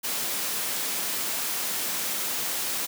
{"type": "high-pass noise", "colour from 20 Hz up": "white", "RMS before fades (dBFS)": -29, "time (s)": [0.03, 2.87], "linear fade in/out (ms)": 20, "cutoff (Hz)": 150, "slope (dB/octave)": 24, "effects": []}